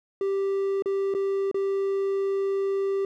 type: tone with dropouts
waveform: triangle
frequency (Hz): 392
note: G4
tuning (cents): 0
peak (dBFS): -21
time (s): 0.21-3.05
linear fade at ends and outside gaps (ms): 2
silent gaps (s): 0.823-0.858 / 1.14-1.148 / 1.514-1.544
effects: none